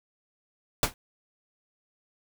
pink noise with exponential decay, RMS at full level -18 dBFS, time 0.83-0.94 s, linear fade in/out 1 ms, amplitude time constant 22 ms, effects none

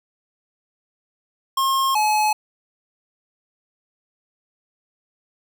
square tone pair in turn, 1073 / 852.1 Hz, C6 / G#5, +43 / +44 cents, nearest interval major third, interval 399 cents, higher first, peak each -18 / -17 dBFS, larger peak second, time 1.57-1.95 / 1.95-2.33 s, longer neither, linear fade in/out 5 ms, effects none

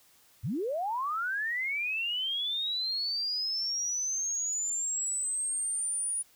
sine linear sweep, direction up, 84.3 to 9720 Hz, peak -29 dBFS, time 0.43-6.23 s, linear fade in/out 20 ms, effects white hiss -62 dBFS RMS until 6.35 s

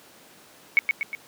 sine tone with echo, 2217 Hz, C#7, in tune, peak -13 dBFS, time 0.77-0.79 s, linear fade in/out 0 ms, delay 120 ms, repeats 3, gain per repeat -5 dB, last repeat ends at 1.15 s, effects pink hiss -51 dBFS RMS until 1.27 s + high-pass 200 Hz 12 dB/octave

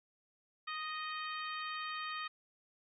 harmonic tone, 622 Hz, D#5, 1 cent flat, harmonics 2 / 3 / 4 / 5 / 6 / 7, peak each -41 / -45 / -47 / -49 / -51 / -52 dBFS, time 0.67-2.28 s, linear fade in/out 10 ms, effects none

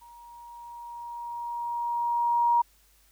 sine tone with level ramp, 947 Hz, A#5, 27 cents sharp, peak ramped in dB -48 to -18 dBFS, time 0.01-2.62 s, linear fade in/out 10 ms, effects added 50 Hz sine -63 dBFS peak until 3.11 s + white hiss -63 dBFS RMS until 3.11 s

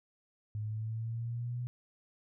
sine linear sweep, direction up, 105.6 to 123.47 Hz, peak -34 dBFS, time 0.55-1.67 s, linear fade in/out 0 ms, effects none

